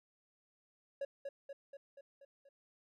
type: tone with echo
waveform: triangle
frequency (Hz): 556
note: C#5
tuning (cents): +5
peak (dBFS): -34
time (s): 1.01-1.05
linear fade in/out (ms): 5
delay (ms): 240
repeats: 6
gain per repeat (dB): -4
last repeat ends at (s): 2.49
effects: none